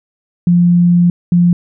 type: tone bursts at uneven times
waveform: sine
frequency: 174.61 Hz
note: F3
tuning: in tune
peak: -6 dBFS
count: 2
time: 0.47-1.1 / 1.32-1.53 s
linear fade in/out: 2 ms
effects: none